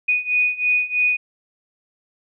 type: beating tone pair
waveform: sine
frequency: 2476 / 2479.1 Hz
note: D#7 / D#7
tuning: -9 / -7 cents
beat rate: 3.1 Hz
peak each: -21 / -19 dBFS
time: 0.08-1.17 s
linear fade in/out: 10 ms
effects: none